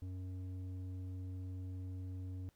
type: tone with low-pass filter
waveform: square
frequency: 92.5 Hz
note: F#2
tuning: in tune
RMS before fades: -44 dBFS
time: 0.02-2.49 s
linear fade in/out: 0 ms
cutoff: 260 Hz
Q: 1
effects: pink hiss -75 dBFS RMS until 2.55 s